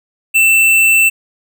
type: tone with hard clipping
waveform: sine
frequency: 2671 Hz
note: E7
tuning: 22 cents sharp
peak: -8 dBFS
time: 0.34-1.1 s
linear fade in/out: 20 ms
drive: 16 dB
effects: none